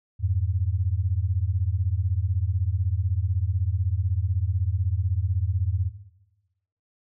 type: beating tone pair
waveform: sine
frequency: 85.2 / 101.2 Hz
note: F2 / G#2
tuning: -42 / -44 cents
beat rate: 16 Hz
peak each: -24 dBFS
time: 0.19-5.91 s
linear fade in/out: 50 ms
effects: noise-tail reverb RT60 1.0 s tail -17 dB re dry